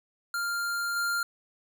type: tone with level steps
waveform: square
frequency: 1396.9 Hz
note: F6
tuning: in tune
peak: -29 / -27 dBFS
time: 0.34-1.23 s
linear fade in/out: 2 ms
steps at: 0.96 s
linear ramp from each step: 5 ms
effects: none